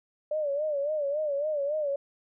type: tone with vibrato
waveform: sine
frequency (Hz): 588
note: D5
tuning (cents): +2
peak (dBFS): -26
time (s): 0.31-1.96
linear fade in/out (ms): 5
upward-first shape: sine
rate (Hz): 3.6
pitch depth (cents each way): 100
effects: none